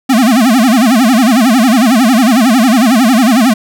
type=tone with vibrato; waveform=square; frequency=240 Hz; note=B3; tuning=49 cents flat; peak=-6 dBFS; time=0.09-3.54 s; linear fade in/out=10 ms; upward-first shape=sine; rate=11 Hz; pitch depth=220 cents each way; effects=none